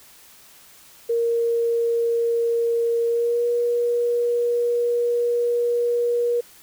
sine tone with pitch glide, 466.2 to 477.6 Hz, A#4 to A#4, 0 to +42 cents, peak -18 dBFS, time 1.09-6.41 s, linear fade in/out 10 ms, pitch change +42 cents, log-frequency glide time 3.07-3.47 s, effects white hiss -49 dBFS RMS until 6.62 s

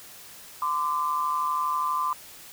sine tone pair together, 1027 / 1179.4 Hz, C6 / D6, -33 / +7 cents, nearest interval major second, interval 240 cents, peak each -26 / -27 dBFS, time 0.62-2.13 s, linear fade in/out 2 ms, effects white hiss -46 dBFS RMS until 2.52 s

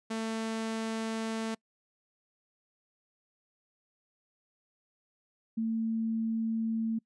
sawtooth / sine tone pair in turn, 223.2 / 224.6 Hz, A3 / A3, +25 / +36 cents, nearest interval unison, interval 11 cents, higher second, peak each -28 dBFS, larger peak neither, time 0.1-1.55 / 5.57-6.99 s, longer first, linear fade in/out 10 ms, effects noise-tail reverb RT60 0.1 s tail -26 dB re dry + resampled to 22050 Hz

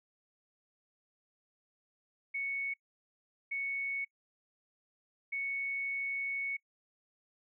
sine tone bursts at uneven times, 2217 Hz, C#7, in tune, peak -33 dBFS, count 3, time 2.34-2.74 / 3.51-4.05 / 5.32-6.57 s, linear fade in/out 10 ms, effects noise-tail reverb RT60 0.1 s tail -26 dB re dry

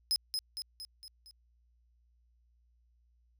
40% pulse tone with echo, 5090 Hz, D#8, 39 cents sharp, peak -26 dBFS, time 0.11-0.16 s, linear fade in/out 0 ms, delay 230 ms, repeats 5, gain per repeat -5 dB, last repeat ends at 1.31 s, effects added 59 Hz sine -66 dBFS peak until 3.39 s

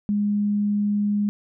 sine tone, 206 Hz, G#3, 14 cents flat, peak -19 dBFS, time 0.09-1.29 s, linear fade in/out 0 ms, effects none

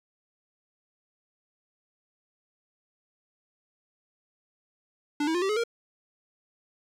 square tone with pitch steps, 293.7 / 322.1 / 353.3 / 387.5 / 425.1 / 466.2 Hz, D4 / E4 / F4 / G4 / G#4 / A#4, 0 / -40 / +20 / -20 / +40 / 0 cents, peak -25 dBFS, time 5.2-5.638 s, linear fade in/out 5 ms, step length 73 ms, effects low-pass 7000 Hz 12 dB/octave + 9-bit

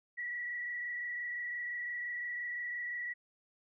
sine tone with frequency modulation, 1937 Hz, B6, 34 cents flat, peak -36 dBFS, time 0.17-3.14 s, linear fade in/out 20 ms, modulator 25.8 Hz, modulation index 1.5, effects none

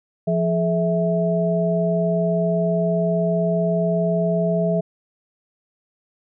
sine tone cluster, 172.4 / 424.7 / 652 Hz, F3 / G#4 / E5, -22 / +39 / -19 cents, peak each -20 / -25 / -21 dBFS, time 0.27-4.81 s, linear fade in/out 10 ms, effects none

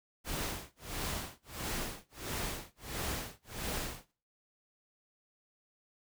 pink noise with tremolo, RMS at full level -36 dBFS, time 0.24-4.12 s, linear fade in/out 50 ms, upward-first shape sine, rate 1.5 Hz, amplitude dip 100%, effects noise-tail reverb RT60 0.4 s tail -20 dB re dry

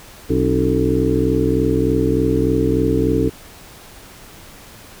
harmonic tone with a mistuned harmonic, 63.3 Hz, B1, 43 cents sharp, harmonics 1 / 2 / 3 / 4 / 5 / 6 / 7, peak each -23 / -22 / -26 / -20 / -21 / -23 / -20 dBFS, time 0.29-3.3 s, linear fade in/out 20 ms, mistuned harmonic 4, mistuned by +130 cents, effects pink hiss -41 dBFS RMS until 5 s

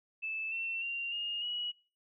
sine tone with pitch steps, 2628 / 2697 / 2768 / 2841 / 2916 Hz, E7 / E7 / F7 / F7 / F#7, -6 / +39 / -16 / +29 / -26 cents, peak -34 dBFS, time 0.22-1.72 s, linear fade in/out 20 ms, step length 300 ms, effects noise-tail reverb RT60 0.4 s tail -25 dB re dry

